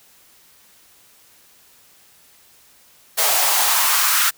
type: noise with high-pass filter sweep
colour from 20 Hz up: white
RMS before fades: -17 dBFS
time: 3.17-4.31 s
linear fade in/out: 20 ms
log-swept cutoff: 600 to 1400 Hz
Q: 2.7
effects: white hiss -52 dBFS RMS until 4.37 s